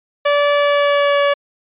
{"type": "tone with pitch glide", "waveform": "sawtooth", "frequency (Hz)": [578, 569.7], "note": ["D5", "C#5"], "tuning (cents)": [-28, 47], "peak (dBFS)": -8, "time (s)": [0.25, 1.34], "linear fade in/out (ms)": 10, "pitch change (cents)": -25, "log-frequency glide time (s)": [0.53, 1.2], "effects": ["resampled to 8000 Hz"]}